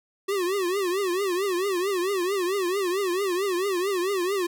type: tone with vibrato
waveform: square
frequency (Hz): 376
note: F#4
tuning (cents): +28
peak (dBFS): -24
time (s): 0.28-4.47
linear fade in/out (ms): 10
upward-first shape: triangle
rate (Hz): 4.5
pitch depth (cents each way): 170
effects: none